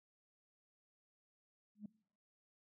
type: tone with exponential growth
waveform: sine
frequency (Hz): 208.9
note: G#3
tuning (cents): +10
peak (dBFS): -40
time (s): 1.75-1.86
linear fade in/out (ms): 5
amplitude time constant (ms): 23
effects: noise-tail reverb RT60 0.6 s tail -23 dB re dry + tanh soft clip ceiling -40 dBFS